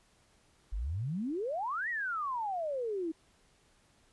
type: exponential two-way sweep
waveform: sine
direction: up then down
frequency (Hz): 43.77 to 1972 to 311.3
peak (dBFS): -32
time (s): 0.72-3.12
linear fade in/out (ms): 10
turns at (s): 1.89
effects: pink hiss -67 dBFS RMS until 4.12 s + resampled to 24000 Hz